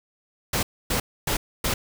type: noise bursts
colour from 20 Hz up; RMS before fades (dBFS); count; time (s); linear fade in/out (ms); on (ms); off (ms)
pink; -24; 4; 0.53-1.74; 5; 100; 270
effects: none